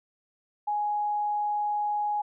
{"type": "tone", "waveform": "sine", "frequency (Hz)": 833, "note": "G#5", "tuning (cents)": 5, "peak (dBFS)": -25, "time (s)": [0.67, 2.22], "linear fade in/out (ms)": 10, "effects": []}